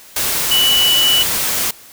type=tone in noise; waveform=sine; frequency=2960 Hz; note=F#7; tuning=in tune; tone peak=-11 dBFS; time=0.51-1.23 s; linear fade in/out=5 ms; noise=white; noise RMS=-18 dBFS; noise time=0.16-1.71 s; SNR=+4 dB; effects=white hiss -41 dBFS RMS until 1.92 s